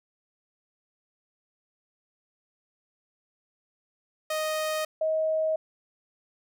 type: tone pair in turn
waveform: sawtooth / sine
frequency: 622.3 / 632.1 Hz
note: D#5 / D#5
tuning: 0 / +27 cents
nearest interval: unison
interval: 27 cents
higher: second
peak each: -23 dBFS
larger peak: neither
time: 4.3-4.85 / 5.01-5.56 s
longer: neither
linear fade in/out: 5 ms
effects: none